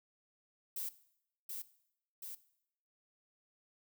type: noise with echo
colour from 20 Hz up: violet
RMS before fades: -40 dBFS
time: 0.76-0.89 s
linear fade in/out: 5 ms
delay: 730 ms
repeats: 2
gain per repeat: -3 dB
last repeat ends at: 2.35 s
effects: noise-tail reverb RT60 0.7 s tail -17 dB re dry